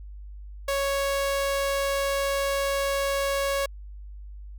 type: tone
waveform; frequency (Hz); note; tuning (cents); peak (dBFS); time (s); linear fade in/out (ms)
sawtooth; 554.4; C#5; 0; -20; 0.68-3.66; 5
effects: added 50 Hz sine -38 dBFS peak until 4.58 s